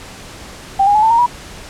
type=tone with pitch steps; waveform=sine; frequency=784 / 817.8 / 853 / 889.7 / 928 / 968 Hz; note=G5 / G#5 / G#5 / A5 / A#5 / B5; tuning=0 / -27 / +46 / +19 / -8 / -35 cents; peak=-8 dBFS; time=0.79-1.264 s; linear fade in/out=10 ms; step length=79 ms; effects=pink hiss -34 dBFS RMS until 1.69 s + low-pass 9000 Hz 12 dB/octave